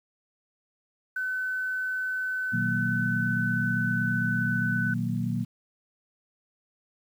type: tone with pitch glide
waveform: sine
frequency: 1514 to 1501.8 Hz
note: F#6 to F#6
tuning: +39 to +25 cents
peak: -27 dBFS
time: 1.16-4.94 s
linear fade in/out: 5 ms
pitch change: -14 cents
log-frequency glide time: 2.29-4.79 s
type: chord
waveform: sine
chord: B major seventh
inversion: none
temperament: equal with one note detuned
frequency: 120.3 / 155.56 / 185 / 233.1 Hz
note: B2 / D#3 / F#3 / A#3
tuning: -45 / 0 / 0 / 0 cents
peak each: -30 / -34 / -31 / -31 dBFS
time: 2.52-5.45 s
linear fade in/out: 20 ms
effects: 9-bit